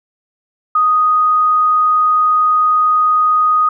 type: tone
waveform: sine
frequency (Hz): 1244.5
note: D#6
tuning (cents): 0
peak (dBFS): -9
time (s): 0.75-3.69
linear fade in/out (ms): 5
effects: none